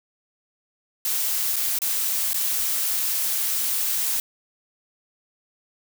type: noise with dropouts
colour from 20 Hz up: blue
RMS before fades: -24 dBFS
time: 1.05-4.2 s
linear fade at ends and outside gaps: 2 ms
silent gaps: 1.56-1.564 / 1.788-1.818 / 2.333-2.343 s
effects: none